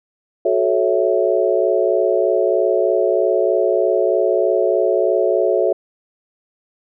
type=chord; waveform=sine; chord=F# minor seventh; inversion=none; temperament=equal with one note detuned; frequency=370 / 433.2 / 554.4 / 659.3 Hz; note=F#4 / A4 / C#5 / E5; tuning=0 / -27 / 0 / 0 cents; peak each=-19 dBFS; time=0.45-5.73 s; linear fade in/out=5 ms; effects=none